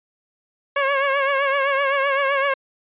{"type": "tone with vibrato", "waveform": "15% pulse", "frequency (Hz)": 552, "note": "C#5", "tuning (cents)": -7, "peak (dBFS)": -11, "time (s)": [0.76, 2.54], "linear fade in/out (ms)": 5, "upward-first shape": "triangle", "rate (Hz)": 7.8, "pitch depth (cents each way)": 65, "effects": ["resampled to 8000 Hz"]}